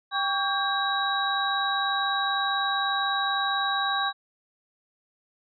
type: tone cluster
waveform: sine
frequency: 789 / 1131 / 1598 / 3862 Hz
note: G5 / C#6 / G6 / B7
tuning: +11 / +34 / +33 / -39 cents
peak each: -29 dBFS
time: 0.11-4.13 s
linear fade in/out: 50 ms
effects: none